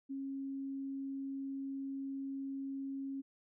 sine tone, 272.3 Hz, C#4, 31 cents flat, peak -38 dBFS, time 0.09-3.22 s, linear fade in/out 20 ms, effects none

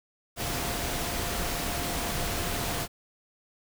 sine tone in noise, 698.5 Hz, F5, in tune, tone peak -40 dBFS, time 0.36-2.88 s, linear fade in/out 50 ms, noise pink, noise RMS -31 dBFS, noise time 0.36-2.88 s, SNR -12 dB, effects none

